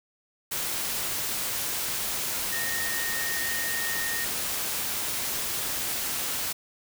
sine tone in noise, 1849 Hz, A#6, 15 cents flat, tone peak -31 dBFS, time 2.52-4.25 s, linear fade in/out 10 ms, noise white, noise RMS -30 dBFS, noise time 0.51-6.53 s, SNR -4 dB, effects none

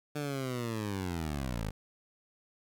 15% pulse linear sweep, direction down, 150.2 to 48.8 Hz, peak -27 dBFS, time 0.15-1.71 s, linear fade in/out 10 ms, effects none

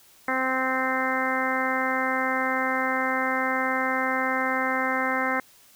harmonic tone, 260.5 Hz, C4, 7 cents flat, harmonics 1 / 2 / 3 / 4 / 5 / 6 / 7 / 8, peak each -31 / -31 / -31 / -31 / -31 / -31 / -31 / -31 dBFS, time 0.28-5.4 s, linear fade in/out 2 ms, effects white hiss -55 dBFS RMS until 5.75 s

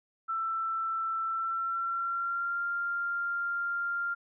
sine tone with pitch glide, 1333 to 1393.6 Hz, E6 to F6, +19 to -4 cents, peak -29 dBFS, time 0.28-4.15 s, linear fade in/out 20 ms, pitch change +77 cents, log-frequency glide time 1.25-2.64 s, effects none

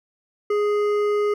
triangle tone with hard clipping, 415.3 Hz, G#4, in tune, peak -20 dBFS, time 0.5-1.34 s, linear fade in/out 5 ms, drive 13 dB, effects none

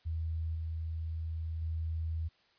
sine tone with level steps, 80.9 Hz, E2, 32 cents flat, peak -32 / -34 / -32 dBFS, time 0.05-2.29 s, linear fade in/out 20 ms, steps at 0.55 / 1.62 s, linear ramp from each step 2 ms, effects white hiss -68 dBFS RMS until 2.58 s + resampled to 11025 Hz

